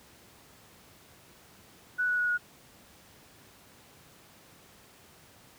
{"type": "tone with pitch steps", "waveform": "sine", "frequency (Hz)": [1480, 1469.8, 1459.6, 1449.5], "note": ["F#6", "F#6", "F#6", "F#6"], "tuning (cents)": [0, -12, -24, -36], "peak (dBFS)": -25, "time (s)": [1.98, 2.38], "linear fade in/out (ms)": 20, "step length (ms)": 100, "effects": ["pink hiss -56 dBFS RMS until 5.58 s", "high-pass 80 Hz 12 dB/octave"]}